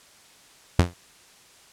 sawtooth tone with exponential decay, 87.7 Hz, F2, 8 cents sharp, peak -8 dBFS, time 0.79-0.94 s, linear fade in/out 0 ms, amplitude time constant 31 ms, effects white hiss -53 dBFS RMS until 1.72 s + low-pass 9000 Hz 12 dB/octave

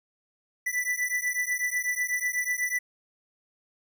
square beating tone pair, 1975.5 / 1983.6 Hz, B6 / B6, 0 / +7 cents, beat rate 8.1 Hz, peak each -30 / -30 dBFS, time 0.66-2.79 s, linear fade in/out 10 ms, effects none

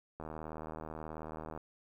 click train, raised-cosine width 1 ms, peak -29 dBFS, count 109, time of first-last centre 0.2-1.576 s, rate 78.5 Hz, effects 11-bit

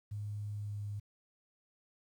sine tone with pitch glide, 103.83 to 102.82 Hz, G#2 to G#2, 0 to -17 cents, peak -37 dBFS, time 0.11-1 s, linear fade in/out 10 ms, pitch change -17 cents, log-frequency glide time 0.54-0.84 s, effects 11-bit

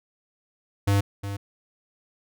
square tone with echo, 100 Hz, G2, 35 cents sharp, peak -19 dBFS, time 0.87-1.01 s, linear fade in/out 10 ms, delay 360 ms, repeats 1, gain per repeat -11 dB, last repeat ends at 1.37 s, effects none

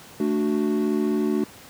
triangle chord, D major, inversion second, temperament equal, 220 / 293.7 / 370 Hz, A3 / D4 / F#4, 0 / 0 / 0 cents, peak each -22 / -23 / -23 dBFS, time 0.2-1.44 s, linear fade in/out 2 ms, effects pink hiss -45 dBFS RMS until 1.69 s + high-pass 100 Hz 12 dB/octave

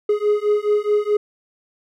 triangle beating tone pair, 415.3 / 420 Hz, G#4 / G#4, 0 / +19 cents, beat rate 4.7 Hz, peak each -17 dBFS, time 0.09-1.17 s, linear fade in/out 5 ms, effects none

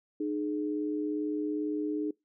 sine tone pair together, 303.7 / 421.3 Hz, D#4 / G#4, -42 / +25 cents, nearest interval tritone, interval 567 cents, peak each -30 / -35 dBFS, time 0.2-2.11 s, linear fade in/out 5 ms, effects noise-tail reverb RT60 0.2 s tail -25 dB re dry

